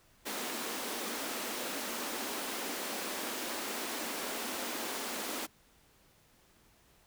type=high-pass noise; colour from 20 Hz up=pink; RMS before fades=-38 dBFS; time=0.25-5.47 s; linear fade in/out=20 ms; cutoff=220 Hz; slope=48 dB/octave; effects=pink hiss -65 dBFS RMS until 7.06 s